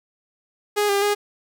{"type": "tone with pitch steps", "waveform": "sawtooth", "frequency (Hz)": [414.5, 400.4, 411.8], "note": ["G#4", "G4", "G#4"], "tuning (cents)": [-3, 37, -15], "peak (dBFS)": -14, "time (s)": [0.76, 1.15], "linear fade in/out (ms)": 20, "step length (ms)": 130, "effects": ["9-bit"]}